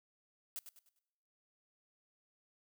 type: noise with echo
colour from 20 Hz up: blue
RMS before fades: -42 dBFS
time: 0.56-0.59 s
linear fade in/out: 0 ms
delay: 100 ms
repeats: 4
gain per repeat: -9 dB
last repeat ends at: 0.99 s
effects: noise-tail reverb RT60 1.0 s tail -24 dB re dry